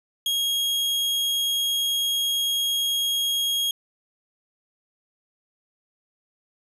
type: tone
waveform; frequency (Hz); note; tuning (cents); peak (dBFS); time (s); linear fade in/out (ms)
40% pulse; 3277; G#7; -24; -21; 0.26-3.71; 2
effects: resampled to 32000 Hz + 9-bit